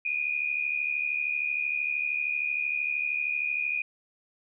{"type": "tone pair together", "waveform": "sine", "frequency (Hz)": [2404, 2477], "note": ["D7", "D#7"], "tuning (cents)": [40, -8], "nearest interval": "minor second", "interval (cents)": 52, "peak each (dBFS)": [-31, -28], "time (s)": [0.05, 3.82], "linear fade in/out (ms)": 5, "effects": []}